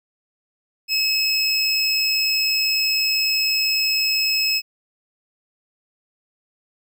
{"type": "tone pair together", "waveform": "square", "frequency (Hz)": [2584, 5154], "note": ["E7", "E8"], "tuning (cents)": [-35, -40], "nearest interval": "octave", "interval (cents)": 1195, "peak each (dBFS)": [-23, -20], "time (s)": [0.88, 4.62], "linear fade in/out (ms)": 50, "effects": []}